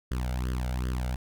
sawtooth tone with flanger, 62.5 Hz, B1, 21 cents sharp, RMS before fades -30 dBFS, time 0.11-1.16 s, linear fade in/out 5 ms, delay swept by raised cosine 0.62 to 1.41 ms, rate 2.6 Hz, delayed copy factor +1, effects none

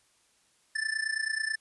square tone with amplitude modulation, 1760 Hz, A6, in tune, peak -26 dBFS, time 0.75-1.56 s, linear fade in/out 10 ms, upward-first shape sine, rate 29.2 Hz, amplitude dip 85%, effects white hiss -67 dBFS RMS until 1.6 s + resampled to 24000 Hz

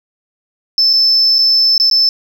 triangle tone with dropouts, 5274 Hz, E8, in tune, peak -5 dBFS, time 0.78-2.09 s, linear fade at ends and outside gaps 1 ms, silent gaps 0.931-0.935 / 1.384-1.389 / 1.779-1.799 / 1.9-1.912 s, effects tanh soft clip ceiling -5 dBFS + 7-bit

